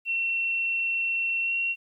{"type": "tone with pitch glide", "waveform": "sine", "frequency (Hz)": [2714, 2736], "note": ["E7", "F7"], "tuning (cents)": [50, -36], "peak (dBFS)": -24, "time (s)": [0.05, 1.76], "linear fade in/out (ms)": 50, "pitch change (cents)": 14, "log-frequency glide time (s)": [1.42, 1.53], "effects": ["11-bit"]}